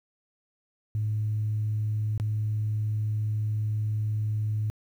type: tone with dropouts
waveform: sine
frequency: 107.1 Hz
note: A2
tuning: 46 cents flat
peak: -24 dBFS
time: 0.95-4.7 s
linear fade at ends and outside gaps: 0 ms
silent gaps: 2.178-2.199 s
effects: tanh soft clip ceiling -20 dBFS + 10-bit

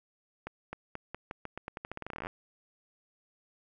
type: accelerating click train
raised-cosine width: 0.5 ms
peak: -23 dBFS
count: 24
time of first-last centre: 0.47-2.269 s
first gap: 260 ms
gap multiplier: 0.86
effects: none

